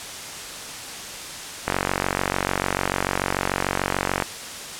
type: click train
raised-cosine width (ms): 0.5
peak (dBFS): -5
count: 120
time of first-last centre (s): 1.68-4.223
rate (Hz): 46.8
effects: white hiss -34 dBFS RMS until 4.79 s + low-pass 9000 Hz 12 dB/octave